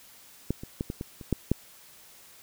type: clicks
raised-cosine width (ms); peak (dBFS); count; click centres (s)
3; -13 / -25 / -16 / -19 / -20 / -28 / -11 / -9; 8; 0.506 / 0.635 / 0.809 / 0.901 / 1.011 / 1.212 / 1.327 / 1.516
effects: white hiss -53 dBFS RMS until 2.42 s